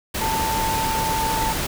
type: tone in noise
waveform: sine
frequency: 889 Hz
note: A5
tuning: 18 cents sharp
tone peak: -22 dBFS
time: 0.21-1.53 s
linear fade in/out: 10 ms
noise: pink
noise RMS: -25 dBFS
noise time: 0.14-1.67 s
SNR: 0 dB
effects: none